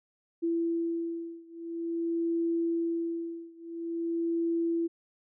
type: beating tone pair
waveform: sine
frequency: 334.6 / 335.08 Hz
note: E4 / E4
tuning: +26 / +28 cents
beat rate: 0.48 Hz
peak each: -31 / -32 dBFS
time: 0.42-4.88 s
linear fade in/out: 20 ms
effects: none